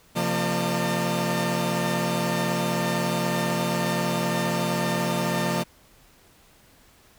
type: tone cluster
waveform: sawtooth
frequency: 132.4 / 173.8 / 228.7 / 602 / 904 Hz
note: C3 / F3 / A#3 / D5 / A5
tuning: +21 / -8 / -33 / +43 / +47 cents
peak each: -28 / -23 / -26 / -26 / -28 dBFS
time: 0.15-5.64 s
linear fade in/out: 20 ms
effects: pink hiss -56 dBFS RMS until 7.18 s